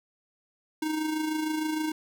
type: tone with amplitude modulation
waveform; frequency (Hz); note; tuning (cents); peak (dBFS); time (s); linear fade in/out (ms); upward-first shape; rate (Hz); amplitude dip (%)
square; 311.1; D#4; 0; -26; 0.82-1.92; 5; sine; 26.5; 45
effects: none